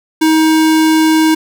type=tone; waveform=square; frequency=316.4 Hz; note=D#4; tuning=29 cents sharp; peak=-8 dBFS; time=0.21-1.35 s; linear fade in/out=10 ms; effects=none